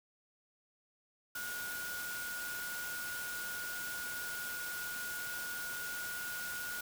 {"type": "tone in noise", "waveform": "sine", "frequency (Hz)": 1444, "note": "F#6", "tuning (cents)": -43, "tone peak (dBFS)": -40, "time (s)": [1.35, 6.81], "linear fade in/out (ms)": 5, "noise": "white", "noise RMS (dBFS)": -44, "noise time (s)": [1.35, 6.81], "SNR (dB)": 1, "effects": []}